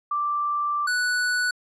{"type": "tone pair in turn", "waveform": ["sine", "square"], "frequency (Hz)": [1174.7, 1480], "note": ["D6", "F#6"], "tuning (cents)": [0, 0], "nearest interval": "major third", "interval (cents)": 400, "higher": "second", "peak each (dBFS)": -22, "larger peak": "neither", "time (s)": [[0.11, 0.87], [0.87, 1.51]], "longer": "first", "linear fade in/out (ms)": 5, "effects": ["resampled to 22050 Hz"]}